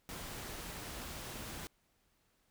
pink noise, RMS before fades -45 dBFS, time 0.09-1.67 s, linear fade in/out 0 ms, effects pink hiss -75 dBFS RMS until 2.5 s

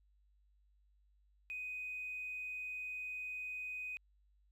triangle tone with tanh clipping, 2500 Hz, D#7, 8 cents sharp, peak -40 dBFS, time 1.5-3.97 s, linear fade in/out 0 ms, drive 1 dB, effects added 50 Hz sine -68 dBFS peak until 4.51 s

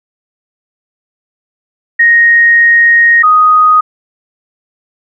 sine tone pair in turn, 1868 / 1246.7 Hz, A#6 / D#6, +3 / +3 cents, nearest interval perfect fifth, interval 700 cents, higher first, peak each -3 dBFS, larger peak neither, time 1.99-3.23 / 3.23-3.81 s, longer first, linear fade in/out 10 ms, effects none

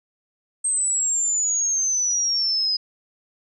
sine exponential sweep, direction down, 8372 to 4985 Hz, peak -19 dBFS, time 0.64-2.77 s, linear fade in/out 10 ms, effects none

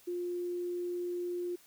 sine tone, 352.9 Hz, F4, 18 cents sharp, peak -33 dBFS, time 0.07-1.56 s, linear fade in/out 10 ms, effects white hiss -61 dBFS RMS until 1.66 s

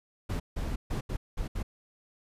brown noise bursts at uneven times, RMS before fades -32 dBFS, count 6, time 0.29-0.4 / 0.56-0.76 / 0.9-1.01 / 1.09-1.17 / 1.37-1.48 / 1.55-1.63 s, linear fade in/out 10 ms, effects resampled to 32000 Hz

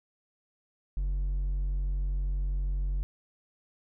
sine tone with hard clipping, 46.25 Hz, F#1, in tune, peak -28 dBFS, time 0.97-3.03 s, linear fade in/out 0 ms, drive 3 dB, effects none

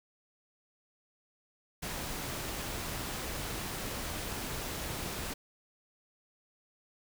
pink noise, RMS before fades -38 dBFS, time 1.82-5.34 s, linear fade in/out 10 ms, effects none

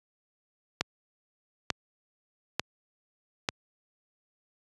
click train, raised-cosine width 0.2 ms, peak -8 dBFS, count 4, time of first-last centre 0.81-3.489 s, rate 1.12 Hz, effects high-pass 80 Hz 12 dB/octave + resampled to 24000 Hz

